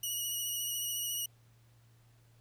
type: tone with vibrato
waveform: 10% pulse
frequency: 2913 Hz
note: F#7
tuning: 28 cents flat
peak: -26 dBFS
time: 0.03-1.26 s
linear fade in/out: 5 ms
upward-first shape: sine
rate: 14 Hz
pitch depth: 22 cents each way
effects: added 116 Hz sine -61 dBFS peak until 2.4 s + pink hiss -70 dBFS RMS until 2.4 s